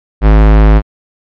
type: tone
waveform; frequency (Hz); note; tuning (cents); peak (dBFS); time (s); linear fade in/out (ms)
square; 52.8; G#1; +29; -3; 0.21-0.82; 50
effects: low-pass 2000 Hz 12 dB/octave + MP3 48 kbps